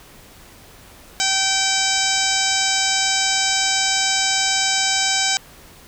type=harmonic tone with a mistuned harmonic; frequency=773 Hz; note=G5; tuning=24 cents flat; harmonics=1 / 2 / 3 / 4 / 5 / 6 / 7 / 8 / 9 / 10; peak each=-26 / -26 / -26 / -26 / -26 / -26 / -26 / -26 / -26 / -26 dBFS; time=1.2-5.37 s; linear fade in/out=0 ms; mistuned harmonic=6; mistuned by=+55 cents; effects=pink hiss -45 dBFS RMS until 5.87 s